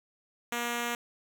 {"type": "tone", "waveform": "5% pulse", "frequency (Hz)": 238.2, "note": "A#3", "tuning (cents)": 38, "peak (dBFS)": -19, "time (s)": [0.52, 0.95], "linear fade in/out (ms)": 2, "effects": []}